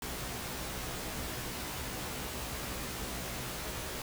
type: noise with comb filter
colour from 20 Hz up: pink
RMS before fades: -39 dBFS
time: 0.02-4.02 s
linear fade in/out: 2 ms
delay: 16 ms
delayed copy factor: +1
effects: none